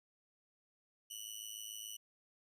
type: tone with amplitude modulation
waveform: 15% pulse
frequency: 2960 Hz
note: F#7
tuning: in tune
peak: -34 dBFS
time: 1.1-1.97 s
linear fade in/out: 10 ms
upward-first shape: sine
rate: 107 Hz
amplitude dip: 85%
effects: none